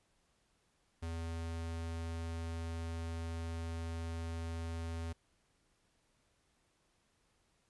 square tone, 82.8 Hz, E2, 8 cents sharp, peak -39 dBFS, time 1.02-5.13 s, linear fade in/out 10 ms, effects pink hiss -75 dBFS RMS until 7.69 s + resampled to 24000 Hz

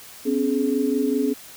sine tone cluster, 254.6 / 279.7 / 423.6 Hz, C4 / C#4 / G#4, -47 / +16 / +34 cents, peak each -23 / -23 / -24 dBFS, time 0.25-1.34 s, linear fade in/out 20 ms, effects white hiss -43 dBFS RMS until 1.56 s

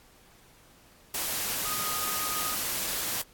sine tone in noise, 1244.5 Hz, D#6, in tune, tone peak -35 dBFS, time 1.65-2.55 s, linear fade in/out 5 ms, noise white, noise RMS -31 dBFS, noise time 1.14-3.22 s, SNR -7 dB, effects pink hiss -58 dBFS RMS until 3.33 s + AAC 64 kbps

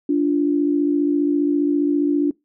sine tone pair together, 290 / 344.9 Hz, D4 / F4, -22 / -22 cents, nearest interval minor third, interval 300 cents, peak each -16 / -22 dBFS, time 0.09-2.31 s, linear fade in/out 5 ms, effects noise-tail reverb RT60 0.2 s tail -24 dB re dry

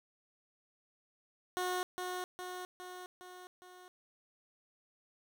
15% pulse tone with echo, 363.6 Hz, F#4, 30 cents flat, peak -27 dBFS, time 1.57-1.83 s, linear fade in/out 0 ms, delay 410 ms, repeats 5, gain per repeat -4 dB, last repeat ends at 3.88 s, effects none

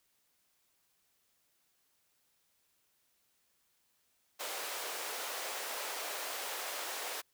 pink high-pass noise, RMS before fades -40 dBFS, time 4.39-7.22 s, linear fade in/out 20 ms, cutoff 470 Hz, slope 24 dB/octave, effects white hiss -75 dBFS RMS until 7.33 s

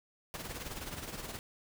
pink noise with tremolo, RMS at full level -40 dBFS, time 0.34-1.39 s, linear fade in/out 0 ms, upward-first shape sine, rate 19 Hz, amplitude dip 60%, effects none

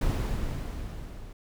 brown noise with level ramp, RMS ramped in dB -25 to -43 dBFS, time 0.01-1.33 s, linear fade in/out 5 ms, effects none

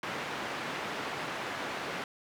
white band-pass noise, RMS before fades -37 dBFS, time 0.03-2.04 s, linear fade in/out 2 ms, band 150 to 1900 Hz, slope 12 dB/octave, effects none

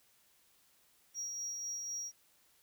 triangle tone with tremolo, 5680 Hz, F8, 28 cents sharp, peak -35 dBFS, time 1.14-2.12 s, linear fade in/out 50 ms, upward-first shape sine, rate 4 Hz, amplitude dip 30%, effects tanh soft clip ceiling -31 dBFS + white hiss -69 dBFS RMS until 2.62 s

